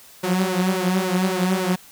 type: tone with flanger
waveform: sawtooth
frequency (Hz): 185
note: F#3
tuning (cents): 0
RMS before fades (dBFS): -21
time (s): 0.23-1.76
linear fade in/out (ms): 10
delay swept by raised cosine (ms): 2 to 6.6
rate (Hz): 3.6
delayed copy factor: +0.75
effects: white hiss -47 dBFS RMS until 1.91 s